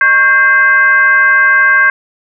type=tone with frequency modulation; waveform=sine; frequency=1586 Hz; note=G6; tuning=20 cents sharp; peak=-5 dBFS; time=0.01-1.9 s; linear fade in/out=2 ms; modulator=485 Hz; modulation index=0.71; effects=none